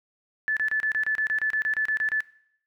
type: tone bursts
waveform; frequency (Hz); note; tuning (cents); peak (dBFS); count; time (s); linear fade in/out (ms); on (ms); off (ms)
sine; 1740; A6; -20; -22; 15; 0.48-2.205; 0; 87; 30
effects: noise-tail reverb RT60 0.7 s tail -19 dB re dry